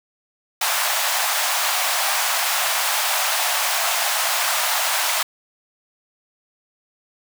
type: high-pass noise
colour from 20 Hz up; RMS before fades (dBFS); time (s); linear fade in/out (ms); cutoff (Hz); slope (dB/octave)
pink; -21; 0.61-5.23; 5; 650; 48
effects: none